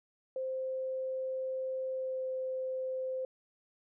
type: tone with pitch glide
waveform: sine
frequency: 522 to 519 Hz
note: C5 to C5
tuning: -4 to -14 cents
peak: -33 dBFS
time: 0.36-3.25 s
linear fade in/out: 2 ms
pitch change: -10 cents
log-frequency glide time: 1.91-2.25 s
effects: none